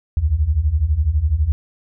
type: beating tone pair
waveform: sine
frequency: 68.5 / 80.5 Hz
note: C#2 / E2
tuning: -20 / -41 cents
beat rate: 12 Hz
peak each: -19 / -16 dBFS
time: 0.17-1.52 s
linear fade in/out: 0 ms
effects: none